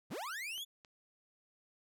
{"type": "linear sweep", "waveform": "40% pulse", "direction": "up", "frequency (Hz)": [80.7, 3520], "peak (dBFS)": -39, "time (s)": [0.1, 0.65], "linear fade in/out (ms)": 20}
{"type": "clicks", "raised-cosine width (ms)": 0.2, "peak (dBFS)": [-39, -39], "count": 2, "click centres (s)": [0.579, 0.848]}
{"effects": []}